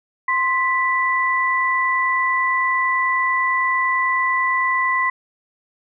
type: tone pair together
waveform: sine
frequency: 1046.5 / 1975.5 Hz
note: C6 / B6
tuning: 0 / 0 cents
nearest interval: major seventh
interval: 1100 cents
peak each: -19 dBFS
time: 0.28-5.1 s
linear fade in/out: 5 ms
effects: none